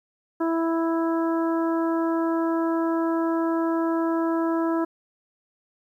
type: harmonic tone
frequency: 329.6 Hz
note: E4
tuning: in tune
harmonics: 1 / 2 / 3 / 4 / 5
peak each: -22 / -30 / -31 / -34 / -40 dBFS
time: 0.4-4.85 s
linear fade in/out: 10 ms
effects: 10-bit

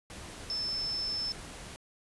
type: tone in noise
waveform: sine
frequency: 5274 Hz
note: E8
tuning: in tune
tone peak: -31 dBFS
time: 0.5-1.32 s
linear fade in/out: 0 ms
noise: pink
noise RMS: -45 dBFS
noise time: 0.1-1.76 s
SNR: +11 dB
effects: resampled to 24000 Hz

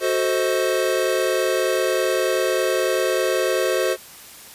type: chord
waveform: square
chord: F# diminished seventh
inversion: none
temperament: equal with one note detuned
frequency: 370 / 440 / 523.3 / 631.7 Hz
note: F#4 / A4 / C5 / Eb5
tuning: 0 / 0 / 0 / +26 cents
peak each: -24 / -27 / -23 / -27 dBFS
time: 0-3.97 s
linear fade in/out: 50 ms
effects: white hiss -42 dBFS RMS until 4.54 s + resampled to 32000 Hz

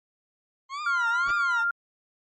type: tone with vibrato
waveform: 40% pulse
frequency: 1050 Hz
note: C6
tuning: 6 cents sharp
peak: -30 dBFS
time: 0.69-1.65 s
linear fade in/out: 50 ms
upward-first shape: triangle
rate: 1.9 Hz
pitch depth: 270 cents each way
type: tone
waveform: sine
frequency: 1396.9 Hz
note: F6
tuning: in tune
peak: -22 dBFS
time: 0.86-1.71 s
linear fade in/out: 5 ms
type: noise with exponential growth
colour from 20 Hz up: pink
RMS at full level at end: -32 dBFS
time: 1.21-1.31 s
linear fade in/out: 5 ms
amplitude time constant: 21 ms
effects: low-pass 6000 Hz 12 dB/octave + MP3 32 kbps

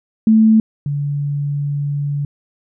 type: tone pair in turn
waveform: sine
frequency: 220 / 143.7 Hz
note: A3 / D3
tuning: 0 / -37 cents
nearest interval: perfect fifth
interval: 737 cents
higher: first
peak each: -7 / -17 dBFS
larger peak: first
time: 0.27-0.6 / 0.86-2.25 s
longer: second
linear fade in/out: 2 ms
effects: none

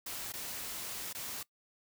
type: noise with dropouts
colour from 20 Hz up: white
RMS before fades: -41 dBFS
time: 0.06-1.43 s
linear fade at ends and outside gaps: 5 ms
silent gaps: 0.323-0.336 / 1.129-1.148 s
effects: noise-tail reverb RT60 0.1 s tail -20 dB re dry

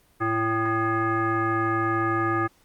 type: tone with frequency modulation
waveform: sine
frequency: 784 Hz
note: G5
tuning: in tune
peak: -21 dBFS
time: 0.2-2.48 s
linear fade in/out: 20 ms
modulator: 447 Hz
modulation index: 1.9
effects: pink hiss -61 dBFS RMS until 2.64 s + Opus 32 kbps

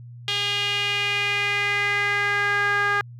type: tone with band-pass filter sweep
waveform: sawtooth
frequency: 407.4 Hz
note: G#4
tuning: 33 cents flat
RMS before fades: -23 dBFS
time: 0.28-3.01 s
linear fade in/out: 0 ms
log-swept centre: 3200 to 1500 Hz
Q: 3.9
effects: added 120 Hz sine -38 dBFS peak until 3.19 s

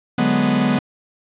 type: chord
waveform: 45% pulse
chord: G# half-diminished seventh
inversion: second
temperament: equal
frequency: 146.83 / 185 / 207.7 / 246.9 Hz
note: D3 / F#3 / G#3 / B3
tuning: 0 / 0 / 0 / 0 cents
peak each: -24 / -23 / -20 / -18 dBFS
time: 0.18-0.79 s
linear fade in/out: 5 ms
effects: resampled to 8000 Hz + 7-bit

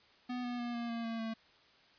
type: tone with pitch steps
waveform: square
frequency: 247.9 / 243.8 / 239.7 / 235.8 / 231.8 / 228 / 224.2 Hz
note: B3 / B3 / A#3 / A#3 / A#3 / A#3 / A3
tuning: +7 / -22 / +48 / +20 / -10 / -38 / +33 cents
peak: -37 dBFS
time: 0.29-1.34 s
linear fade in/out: 10 ms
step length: 150 ms
effects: white hiss -64 dBFS RMS until 1.98 s + resampled to 11025 Hz

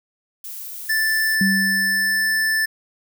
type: noise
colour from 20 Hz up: violet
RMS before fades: -33 dBFS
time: 0.44-1.35 s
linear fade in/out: 2 ms
type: tone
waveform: square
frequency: 1760 Hz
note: A6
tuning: in tune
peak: -18 dBFS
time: 0.89-2.66 s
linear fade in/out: 10 ms
type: tone with exponential decay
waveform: sine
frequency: 193.8 Hz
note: G3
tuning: 20 cents flat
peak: -15 dBFS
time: 1.41-2.56 s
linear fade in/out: 2 ms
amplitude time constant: 250 ms
effects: none

